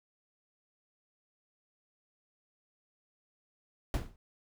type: noise with exponential decay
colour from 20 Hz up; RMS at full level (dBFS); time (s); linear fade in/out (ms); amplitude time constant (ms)
brown; -25; 3.94-4.16; 1; 47
effects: none